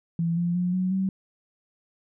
sine tone with pitch steps, 167.6 / 173.11 / 178.8 / 184.68 / 190.75 Hz, E3 / F3 / F3 / F#3 / G3, +29 / -15 / +41 / -3 / -47 cents, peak -22 dBFS, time 0.19-1.09 s, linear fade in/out 2 ms, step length 180 ms, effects none

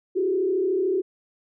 sine tone with frequency modulation, 377.2 Hz, F#4, 33 cents sharp, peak -20 dBFS, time 0.15-1.02 s, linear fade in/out 20 ms, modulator 33.5 Hz, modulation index 0.89, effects none

